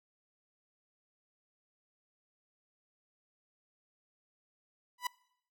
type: tone with exponential growth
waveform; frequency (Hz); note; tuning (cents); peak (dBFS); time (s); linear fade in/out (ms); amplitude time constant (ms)
sawtooth; 987.8; B5; 0; -25; 4.98-5.07; 5; 18
effects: noise-tail reverb RT60 0.7 s tail -23 dB re dry